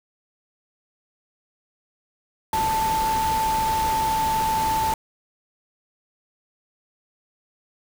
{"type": "tone in noise", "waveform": "sine", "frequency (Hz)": 883, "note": "A5", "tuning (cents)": 6, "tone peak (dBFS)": -20, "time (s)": [2.53, 4.94], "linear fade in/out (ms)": 2, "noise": "pink", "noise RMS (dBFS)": -30, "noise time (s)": [2.53, 4.94], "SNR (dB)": 7, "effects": []}